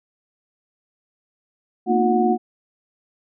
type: tone cluster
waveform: sine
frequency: 228.7 / 248.8 / 308.5 / 358 / 732 Hz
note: A#3 / B3 / D#4 / F4 / F#5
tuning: -33 / +13 / -15 / +43 / -19 cents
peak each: -20 / -27 / -26 / -20 / -20 dBFS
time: 1.86-2.38 s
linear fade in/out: 50 ms
effects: none